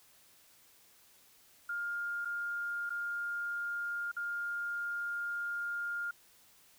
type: tone with dropouts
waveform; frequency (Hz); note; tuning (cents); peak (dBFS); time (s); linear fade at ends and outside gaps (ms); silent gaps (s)
sine; 1409; F6; +15; -34; 1.69-6.11; 5; 2.249-2.254 / 2.895-2.903 / 4.116-4.165
effects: white hiss -63 dBFS RMS until 6.78 s